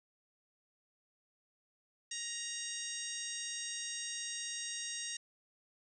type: harmonic tone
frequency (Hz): 939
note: A#5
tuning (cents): +12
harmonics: 2 / 3 / 4 / 5 / 6 / 7 / 8 / 9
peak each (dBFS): -48 / -48 / -46 / -53 / -45 / -45 / -56 / -46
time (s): 2.11-5.17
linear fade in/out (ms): 5
effects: none